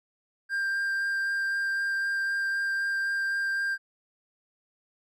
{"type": "tone with vibrato", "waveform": "triangle", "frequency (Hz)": 1590, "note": "G6", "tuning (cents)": 24, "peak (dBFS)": -24, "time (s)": [0.49, 3.78], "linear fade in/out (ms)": 50, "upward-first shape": "sine", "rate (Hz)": 3.9, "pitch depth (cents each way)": 8, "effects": []}